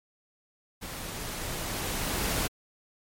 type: noise with level ramp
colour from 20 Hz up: pink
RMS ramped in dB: -39 to -28 dBFS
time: 0.81-2.48 s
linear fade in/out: 20 ms
effects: MP3 64 kbps